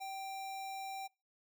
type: tone with sample-and-hold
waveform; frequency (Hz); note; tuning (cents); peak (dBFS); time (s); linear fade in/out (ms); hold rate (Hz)
sine; 775; G5; -20; -40; 0-1.08; 20; 3150
effects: noise-tail reverb RT60 0.3 s tail -24 dB re dry